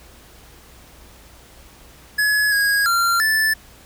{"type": "tone with pitch steps", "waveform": "square", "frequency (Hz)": [1695, 1646, 1379, 1755], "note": ["G#6", "G#6", "F6", "A6"], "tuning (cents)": [35, -16, -22, -5], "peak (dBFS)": -16, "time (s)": [2.18, 3.54], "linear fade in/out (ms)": 10, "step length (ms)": 340, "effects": ["added 60 Hz sine -49 dBFS peak until 3.85 s", "pink hiss -47 dBFS RMS until 3.85 s"]}